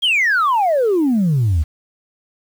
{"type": "exponential sweep", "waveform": "sine", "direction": "down", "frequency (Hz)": [3322, 71.5], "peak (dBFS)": -11, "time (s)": [0.02, 1.64], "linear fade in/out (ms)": 20, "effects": ["tanh soft clip ceiling -10 dBFS", "7-bit"]}